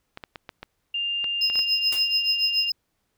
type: clicks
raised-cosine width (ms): 0.3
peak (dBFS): -20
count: 9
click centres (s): 0.174 / 0.238 / 0.358 / 0.492 / 0.63 / 1.243 / 1.5 / 1.556 / 1.592
type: tone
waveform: sine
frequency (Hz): 2800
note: F7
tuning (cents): +4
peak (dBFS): -24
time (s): 0.94-2.7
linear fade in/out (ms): 5
type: tone with tremolo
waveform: triangle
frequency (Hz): 5100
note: D#8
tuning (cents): +42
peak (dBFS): -17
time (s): 1.41-2.72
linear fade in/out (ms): 5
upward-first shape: triangle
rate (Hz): 7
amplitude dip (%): 95
type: noise with exponential decay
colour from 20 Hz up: white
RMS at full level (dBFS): -29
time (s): 1.92-2.13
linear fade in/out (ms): 5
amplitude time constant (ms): 45
effects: pink hiss -74 dBFS RMS until 3.17 s